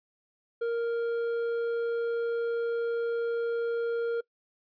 sine tone with hard clipping, 466.2 Hz, A#4, in tune, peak -28 dBFS, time 0.61-4.21 s, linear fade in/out 10 ms, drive 5 dB, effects noise-tail reverb RT60 0.1 s tail -23 dB re dry + resampled to 11025 Hz

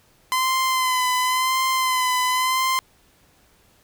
sawtooth tone with vibrato, 1025 Hz, C6, 36 cents flat, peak -15 dBFS, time 0.32-2.79 s, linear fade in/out 0 ms, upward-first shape sine, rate 0.94 Hz, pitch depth 34 cents each way, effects pink hiss -58 dBFS RMS until 3.83 s

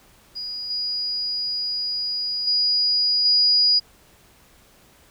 sine tone with level steps, 4900 Hz, D#8, 27 cents flat, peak -28 / -23 / -17 / -14 dBFS, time 0.35-3.8 s, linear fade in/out 20 ms, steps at 0.7 / 2.47 / 3.25 s, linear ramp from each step 5 ms, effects pink hiss -54 dBFS RMS until 5.1 s

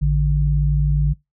sine tone pair together, 54.99 / 146.8 Hz, A1 / D3, 0 / 0 cents, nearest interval octave + perfect fourth, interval 1700 cents, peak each -17 dBFS, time 0.01-1.14 s, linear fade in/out 20 ms, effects noise-tail reverb RT60 0.2 s tail -23 dB re dry

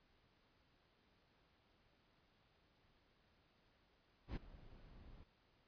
brown noise with ADSR envelope, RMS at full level -41 dBFS, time 4.27-5.24 s, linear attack 92 ms, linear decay 16 ms, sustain -19 dB, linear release 11 ms, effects pink hiss -75 dBFS RMS until 5.67 s + resampled to 11025 Hz

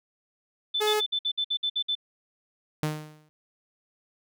sine tone bursts, 3520 Hz, A7, in tune, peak -24 dBFS, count 10, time 0.74-1.953 s, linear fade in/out 10 ms, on 70 ms, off 57 ms
sawtooth tone, 424.6 Hz, G#4, 38 cents sharp, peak -19 dBFS, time 0.8-1.01 s, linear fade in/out 20 ms
sawtooth tone with exponential decay, 153.1 Hz, D#3, 28 cents flat, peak -19 dBFS, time 2.83-3.29 s, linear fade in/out 0 ms, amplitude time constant 100 ms
effects none

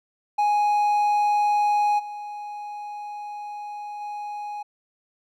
triangle tone with level steps, 830.6 Hz, G#5, in tune, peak -16 / -30 / -28 dBFS, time 0.38-4.63 s, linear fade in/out 10 ms, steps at 1.98 / 4 s, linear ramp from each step 20 ms, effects none

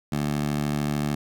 15% pulse tone with high-pass filter, 73.42 Hz, D2, in tune, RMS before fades -26 dBFS, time 0.12-1.15 s, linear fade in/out 5 ms, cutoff 160 Hz, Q 1.5, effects none

